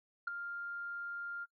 sine tone with ADSR envelope, 1399 Hz, F6, 3 cents sharp, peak -28 dBFS, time 0.27-1.46 s, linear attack 8 ms, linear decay 6 ms, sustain -11 dB, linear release 31 ms, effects noise-tail reverb RT60 0.1 s tail -24 dB re dry + tanh soft clip ceiling -28 dBFS

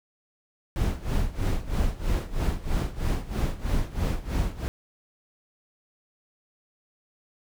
brown noise with tremolo, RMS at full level -23 dBFS, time 0.76-4.68 s, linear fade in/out 0 ms, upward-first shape sine, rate 3.1 Hz, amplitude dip 85%, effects none

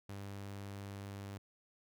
sawtooth tone, 99.6 Hz, G2, 28 cents sharp, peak -40 dBFS, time 0.09-1.38 s, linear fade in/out 5 ms, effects none

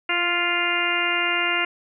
harmonic tone with a mistuned harmonic, 349.2 Hz, F4, in tune, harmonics 1 / 2 / 3 / 4 / 5 / 6 / 7 / 8, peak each -31 / -31 / -31 / -27 / -31 / -25 / -29 / -26 dBFS, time 0.09-1.65 s, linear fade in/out 5 ms, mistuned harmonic 1, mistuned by -20 cents, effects none

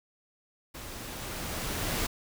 pink noise with level ramp, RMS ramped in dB -43 to -30 dBFS, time 0.74-2.07 s, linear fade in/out 10 ms, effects none

